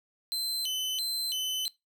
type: tone with vibrato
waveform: 40% pulse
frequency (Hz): 3520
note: A7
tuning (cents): 0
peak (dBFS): -28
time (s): 0.32-1.68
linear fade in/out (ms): 0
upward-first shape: square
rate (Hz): 1.5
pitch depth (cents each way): 260
effects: noise-tail reverb RT60 0.2 s tail -20 dB re dry